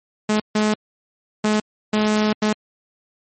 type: tone bursts at uneven times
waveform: sawtooth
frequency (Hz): 213.1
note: G#3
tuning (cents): +45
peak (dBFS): -12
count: 5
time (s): 0.29-0.4 / 0.55-0.74 / 1.44-1.6 / 1.93-2.33 / 2.42-2.53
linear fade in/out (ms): 5
effects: MP3 32 kbps